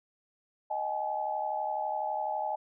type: tone cluster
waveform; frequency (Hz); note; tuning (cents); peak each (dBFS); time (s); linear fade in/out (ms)
sine; 623 / 777 / 849; D#5 / G5 / G#5; +2 / -16 / +38; -36 / -36 / -32; 0.7-2.56; 10
effects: none